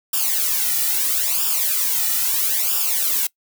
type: noise with flanger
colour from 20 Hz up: blue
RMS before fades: -20 dBFS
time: 0.13-3.27 s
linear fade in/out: 5 ms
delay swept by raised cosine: 0.48 to 1.88 ms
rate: 0.76 Hz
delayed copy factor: -0.95
effects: noise-tail reverb RT60 0.1 s tail -23 dB re dry